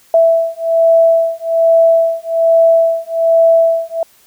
sine beating tone pair, 660 / 661.2 Hz, E5 / E5, +2 / +5 cents, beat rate 1.2 Hz, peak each -11 dBFS, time 0.14-4.03 s, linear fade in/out 2 ms, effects white hiss -49 dBFS RMS until 4.26 s

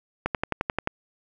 click train, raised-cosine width 0.5 ms, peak -9 dBFS, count 8, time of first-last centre 0.26-0.874 s, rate 11.4 Hz, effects none

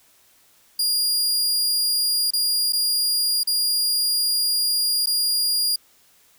sawtooth tone with dropouts, 4833 Hz, D8, 49 cents sharp, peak -16 dBFS, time 0.79-5.76 s, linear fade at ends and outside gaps 5 ms, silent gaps 2.307-2.334 / 2.724-2.731 / 3.434-3.472 / 5.06-5.07 s, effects white hiss -57 dBFS RMS until 6.38 s

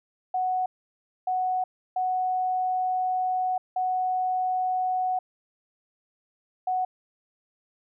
sine tone bursts at uneven times, 740 Hz, F#5, in tune, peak -23 dBFS, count 5, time 0.34-0.66 / 1.27-1.64 / 1.96-3.58 / 3.76-5.19 / 6.67-6.85 s, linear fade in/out 5 ms, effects none

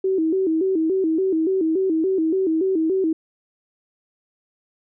sine tone with vibrato, 349.2 Hz, F4, in tune, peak -17 dBFS, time 0.04-3.13 s, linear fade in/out 5 ms, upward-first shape square, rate 3.5 Hz, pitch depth 150 cents each way, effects none

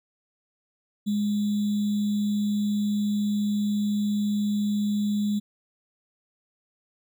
sine tone with sample-and-hold, 207.1 Hz, G#3, 5 cents flat, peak -22 dBFS, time 1.06-5.4 s, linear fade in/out 20 ms, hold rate 3675 Hz, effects none

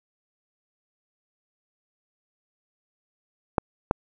clicks, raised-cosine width 1 ms, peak -5 dBFS, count 2, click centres 3.582 / 3.911 s, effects none

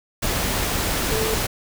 sine tone in noise, 440 Hz, A4, in tune, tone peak -24 dBFS, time 1.11-1.35 s, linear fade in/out 10 ms, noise pink, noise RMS -23 dBFS, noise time 0.22-1.47 s, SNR -4 dB, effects none

